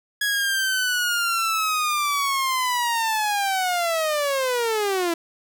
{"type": "linear sweep", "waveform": "sawtooth", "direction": "down", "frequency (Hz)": [1674, 329.6], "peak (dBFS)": -17, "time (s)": [0.21, 5.14], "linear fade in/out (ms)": 5, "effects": []}